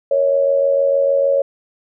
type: tone with amplitude modulation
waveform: sine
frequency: 554.4 Hz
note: C#5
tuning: in tune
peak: -9 dBFS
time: 0.11-1.42 s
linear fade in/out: 5 ms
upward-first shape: sine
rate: 86.6 Hz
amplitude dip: 65%
effects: none